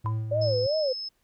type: tone with tremolo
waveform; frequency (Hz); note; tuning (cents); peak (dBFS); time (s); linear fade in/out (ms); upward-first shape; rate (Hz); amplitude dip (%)
triangle; 110; A2; 0; -23; 0.04-0.67; 10; sine; 3; 50
type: tone with exponential decay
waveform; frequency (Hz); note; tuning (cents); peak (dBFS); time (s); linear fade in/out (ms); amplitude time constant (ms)
sine; 1007; B5; +33; -26; 0.06-0.19; 0; 28
type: tone with vibrato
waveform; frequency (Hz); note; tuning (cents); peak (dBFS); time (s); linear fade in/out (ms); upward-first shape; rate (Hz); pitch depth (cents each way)
sine; 558; C#5; +11; -23; 0.31-0.93; 10; sine; 2.7; 210
type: tone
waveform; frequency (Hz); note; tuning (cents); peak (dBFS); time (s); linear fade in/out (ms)
sine; 5200; E8; -24; -32; 0.41-1.09; 10
effects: pink hiss -71 dBFS RMS until 1.23 s